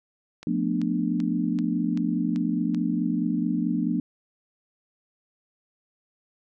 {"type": "click train", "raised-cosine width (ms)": 0.2, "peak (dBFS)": -24, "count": 7, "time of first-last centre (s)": [0.43, 2.747], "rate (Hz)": 2.59}
{"type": "chord", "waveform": "sine", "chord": "B half-diminished seventh", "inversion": "second", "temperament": "just", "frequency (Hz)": [177.8, 222.2, 246.9, 296.3], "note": ["F3", "A3", "B3", "D4"], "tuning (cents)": [31, 17, 0, 15], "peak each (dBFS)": -28, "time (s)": [0.47, 4], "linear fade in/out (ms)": 2}
{"effects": []}